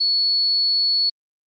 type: tone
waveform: sine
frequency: 4404 Hz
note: C#8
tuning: 12 cents flat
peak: -16 dBFS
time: 0-1.1 s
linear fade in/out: 10 ms
effects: Opus 32 kbps